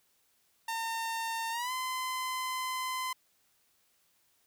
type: tone with pitch glide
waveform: sawtooth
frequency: 909 to 1026.2 Hz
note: A#5 to C6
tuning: -44 to -34 cents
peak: -29 dBFS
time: 0.68-3.13 s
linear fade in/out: 5 ms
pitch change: +210 cents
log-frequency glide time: 1.51-1.72 s
effects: white hiss -71 dBFS RMS until 4.46 s